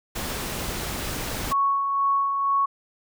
pink noise, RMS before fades -30 dBFS, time 0.15-1.53 s, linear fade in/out 10 ms
sine tone with tremolo, 1108.7 Hz, C#6, in tune, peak -18 dBFS, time 1.51-2.66 s, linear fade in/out 10 ms, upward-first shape sine, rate 2.1 Hz, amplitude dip 40%
effects none

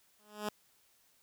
10% pulse tone with exponential growth, 210 Hz, G#3, 19 cents sharp, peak -24 dBFS, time 0.19-0.49 s, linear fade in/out 5 ms, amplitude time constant 64 ms, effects white hiss -69 dBFS RMS until 1.22 s

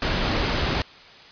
pink noise, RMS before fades -23 dBFS, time 0.02-0.82 s, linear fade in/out 2 ms, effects white hiss -46 dBFS RMS until 1.31 s + resampled to 11025 Hz

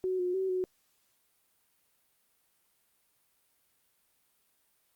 sine tone with pitch steps, 371.7 / 359.7 / 380.1 / 368.9 Hz, F#4 / F#4 / F#4 / F#4, +8 / -49 / +47 / -5 cents, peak -28 dBFS, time 0.04-0.64 s, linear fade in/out 0 ms, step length 150 ms, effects white hiss -72 dBFS RMS until 4.95 s + Opus 48 kbps

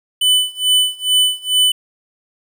square tone with tremolo, 3000 Hz, F#7, 23 cents sharp, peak -10 dBFS, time 0.21-1.72 s, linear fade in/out 5 ms, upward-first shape sine, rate 2.3 Hz, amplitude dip 95%, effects 8-bit

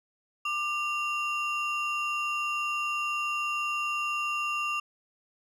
triangle ring-modulated tone, 1979 Hz, B6, 3 cents sharp, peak -23 dBFS, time 0.45-4.8 s, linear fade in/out 5 ms, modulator 788 Hz, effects none

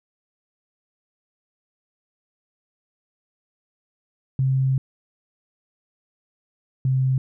sine tone pair in turn, 132.7 / 131.18 Hz, C3 / C3, +25 / +5 cents, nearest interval unison, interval 20 cents, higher first, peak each -17 dBFS, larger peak neither, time 4.39-4.78 / 6.85-7.18 s, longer first, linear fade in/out 2 ms, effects none

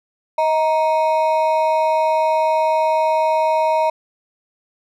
triangle ring-modulated tone, 784 Hz, G5, in tune, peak -9 dBFS, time 0.38-3.9 s, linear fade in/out 5 ms, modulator 152 Hz, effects none

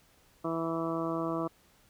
harmonic tone, 164.5 Hz, E3, 3 cents flat, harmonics 1 / 2 / 3 / 4 / 5 / 6 / 7 / 8, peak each -39 / -33 / -39 / -37 / -49 / -42 / -38 / -45 dBFS, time 0.44-1.48 s, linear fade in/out 10 ms, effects pink hiss -64 dBFS RMS until 1.89 s

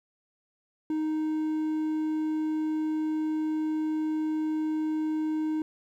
triangle tone, 311.1 Hz, D#4, in tune, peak -24 dBFS, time 0.9-5.62 s, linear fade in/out 2 ms, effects 11-bit

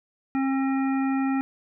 harmonic tone, 268.8 Hz, C4, 47 cents sharp, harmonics 1 / 3 / 5 / 7 / 9, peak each -22 / -32 / -36 / -39 / -41 dBFS, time 0.35-1.41 s, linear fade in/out 0 ms, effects none

